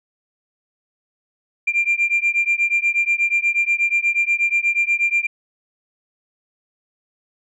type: beating tone pair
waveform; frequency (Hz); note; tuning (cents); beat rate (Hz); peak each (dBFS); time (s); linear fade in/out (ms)
sine; 2377 / 2385.3; D7 / D7; +20 / +26; 8.3; -18; 1.67-5.27; 10
effects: tanh soft clip ceiling -10 dBFS